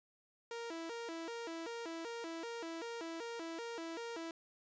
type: tone with vibrato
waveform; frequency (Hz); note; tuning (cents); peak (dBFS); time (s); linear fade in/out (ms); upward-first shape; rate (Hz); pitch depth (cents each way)
sawtooth; 392; G4; 0; -38; 0.51-4.31; 2; square; 2.6; 300
effects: resampled to 16000 Hz